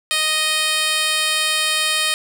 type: tone with band-pass filter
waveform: 10% pulse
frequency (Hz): 622.3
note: D#5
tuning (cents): 0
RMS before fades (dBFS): -19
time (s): 0.11-2.14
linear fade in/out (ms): 0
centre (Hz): 6400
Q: 0.63
effects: none